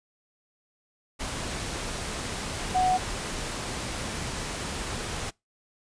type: tone in noise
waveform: sine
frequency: 740 Hz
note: F#5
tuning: in tune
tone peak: -20 dBFS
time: 2.74-2.98 s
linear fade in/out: 20 ms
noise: pink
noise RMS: -33 dBFS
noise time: 1.19-5.31 s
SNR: +10 dB
effects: noise-tail reverb RT60 0.2 s tail -24 dB re dry + resampled to 22050 Hz